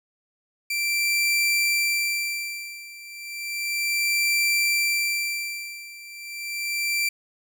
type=tone with tremolo; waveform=sawtooth; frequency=2349 Hz; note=D7; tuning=in tune; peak=-16 dBFS; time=0.7-7.09 s; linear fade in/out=5 ms; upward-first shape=sine; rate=0.33 Hz; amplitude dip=90%; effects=none